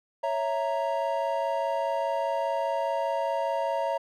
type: chord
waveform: triangle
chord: A# diminished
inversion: first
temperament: equal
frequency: 554.4 / 659.3 / 932.3 Hz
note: C#5 / E5 / A#5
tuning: 0 / 0 / 0 cents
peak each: -28 dBFS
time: 0.23-3.98 s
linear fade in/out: 10 ms
effects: none